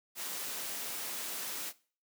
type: noise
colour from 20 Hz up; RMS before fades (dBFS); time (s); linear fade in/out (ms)
white; -39; 0.15-1.73; 50
effects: noise-tail reverb RT60 0.4 s tail -19 dB re dry + high-pass 200 Hz 12 dB/octave